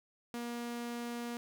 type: tone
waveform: sawtooth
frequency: 237.9 Hz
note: A#3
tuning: 35 cents sharp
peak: -34 dBFS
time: 0.34-1.37 s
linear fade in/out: 0 ms
effects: none